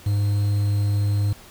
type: tone with quantisation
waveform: triangle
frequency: 102 Hz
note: G#2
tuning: 31 cents flat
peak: -16 dBFS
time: 0.06-1.33 s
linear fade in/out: 5 ms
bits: 7
effects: pink hiss -46 dBFS RMS until 1.5 s